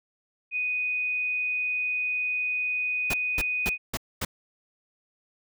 sine tone, 2489 Hz, D#7, in tune, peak -25 dBFS, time 0.51-3.78 s, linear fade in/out 50 ms
pink noise bursts, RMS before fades -29 dBFS, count 5, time 3.1-4.25 s, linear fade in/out 5 ms, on 38 ms, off 240 ms
effects none

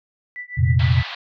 sine tone with tremolo, 1975.5 Hz, B6, in tune, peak -27 dBFS, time 0.36-1.11 s, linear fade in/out 0 ms, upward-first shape triangle, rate 6.6 Hz, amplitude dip 100%
sine chord, F suspended fourth, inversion none, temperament just, 87.31 / 116.41 / 130.96 Hz, F2 / Bb2 / C3, 0 / -2 / +2 cents, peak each -18 dBFS, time 0.57-1.03 s, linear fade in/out 20 ms
white band-pass noise, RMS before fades -32 dBFS, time 0.79-1.15 s, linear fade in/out 5 ms, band 640 to 4200 Hz, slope 48 dB/octave
effects none

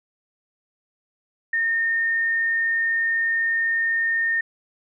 sine tone, 1828 Hz, A#6, 34 cents flat, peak -19 dBFS, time 1.53-4.41 s, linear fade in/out 5 ms, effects none

